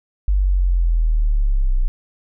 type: linear sweep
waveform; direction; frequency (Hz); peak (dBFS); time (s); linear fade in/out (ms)
sine; down; 49.46 to 30; -13; 0.28-1.88; 0
effects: none